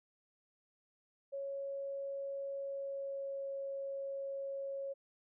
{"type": "tone with pitch glide", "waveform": "sine", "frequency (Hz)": [553, 549.5], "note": ["C#5", "C#5"], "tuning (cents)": [-4, -15], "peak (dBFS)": -38, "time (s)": [1.32, 4.94], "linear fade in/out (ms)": 20, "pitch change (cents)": -11, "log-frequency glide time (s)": [2.57, 3.5], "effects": []}